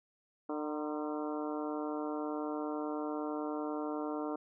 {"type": "harmonic tone with a mistuned harmonic", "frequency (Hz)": 150.6, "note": "D3", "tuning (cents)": 44, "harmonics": [2, 3, 4, 5, 6, 7, 8, 9], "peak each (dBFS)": [-37, -41, -43, -45, -47, -48, -49, -50], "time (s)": [0.49, 4.36], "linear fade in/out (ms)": 5, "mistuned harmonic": 6, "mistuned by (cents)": 65, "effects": []}